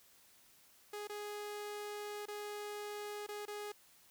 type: tone with dropouts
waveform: sawtooth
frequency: 415.3 Hz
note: G#4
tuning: in tune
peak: -38 dBFS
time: 0.93-3.72 s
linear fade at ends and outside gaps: 5 ms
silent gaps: 1.073-1.095 / 2.257-2.282 / 3.266-3.287 / 3.455-3.479 s
effects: white hiss -65 dBFS RMS until 4.1 s